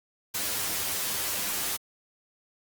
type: noise with comb filter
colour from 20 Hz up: white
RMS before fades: -30 dBFS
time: 0.34-1.77 s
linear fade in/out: 10 ms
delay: 10 ms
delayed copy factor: +0.75
effects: Opus 48 kbps